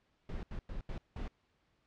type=noise bursts at uneven times; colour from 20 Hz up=brown; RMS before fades=-40 dBFS; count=5; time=0.29-0.43 / 0.51-0.59 / 0.69-0.81 / 0.89-0.98 / 1.16-1.28 s; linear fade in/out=2 ms; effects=pink hiss -75 dBFS RMS until 1.86 s + low-pass 4000 Hz 12 dB/octave